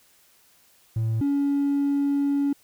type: tone pair in turn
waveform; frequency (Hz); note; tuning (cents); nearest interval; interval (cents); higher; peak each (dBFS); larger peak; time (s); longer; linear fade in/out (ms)
triangle; 112 / 282.2; A2 / C#4; +31 / +31; octave + major third; 1600; second; -19 / -17; second; 0.96-1.21 / 1.21-2.53; second; 5
effects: tanh soft clip ceiling -16 dBFS + white hiss -59 dBFS RMS until 2.63 s